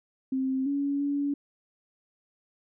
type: tone with pitch steps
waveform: sine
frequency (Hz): 263.6 / 281.8 / 284.6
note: C4 / C#4 / C#4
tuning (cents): +13 / +29 / +46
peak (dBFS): -25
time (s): 0.32-1.34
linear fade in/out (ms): 5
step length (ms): 340
effects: none